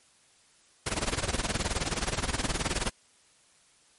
pink noise with tremolo, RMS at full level -27 dBFS, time 0.86-2.9 s, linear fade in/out 5 ms, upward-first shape sine, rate 19 Hz, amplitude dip 85%, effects white hiss -62 dBFS RMS until 3.98 s + MP3 48 kbps

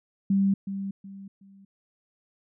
sine tone with echo, 196 Hz, G3, in tune, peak -19 dBFS, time 0.3-0.54 s, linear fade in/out 5 ms, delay 370 ms, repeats 3, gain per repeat -10 dB, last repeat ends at 1.65 s, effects none

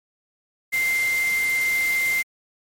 sine tone in noise, 2092 Hz, C7, 1 cent flat, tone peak -19 dBFS, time 0.72-2.23 s, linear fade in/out 20 ms, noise white, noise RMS -32 dBFS, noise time 0.72-2.23 s, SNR +10 dB, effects MP3 64 kbps

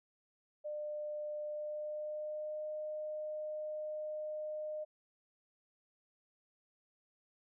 sine tone with pitch glide, 600 to 611.5 Hz, D5 to D#5, +37 to -30 cents, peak -38 dBFS, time 0.64-4.85 s, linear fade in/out 20 ms, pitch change +33 cents, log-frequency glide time 1.46-2.67 s, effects none

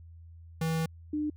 square / sine tone pair in turn, 161.9 / 300.7 Hz, E3 / D4, -31 / +41 cents, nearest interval major seventh, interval 1072 cents, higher second, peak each -28 dBFS, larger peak neither, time 0.61-0.86 / 1.13-1.3 s, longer first, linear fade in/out 5 ms, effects added 83 Hz sine -47 dBFS peak until 1.36 s

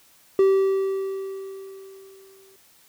triangle tone with exponential decay, 387.1 Hz, G4, 22 cents flat, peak -11 dBFS, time 0.39-2.56 s, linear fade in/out 2 ms, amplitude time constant 470 ms, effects white hiss -56 dBFS RMS until 2.88 s

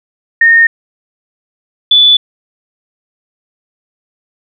sine tone pair in turn, 1838 / 3470 Hz, A#6 / A7, -25 / -25 cents, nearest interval major seventh, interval 1100 cents, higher second, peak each -3 dBFS, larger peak neither, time 0.41-0.67 / 1.91-2.17 s, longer neither, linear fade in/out 5 ms, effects none

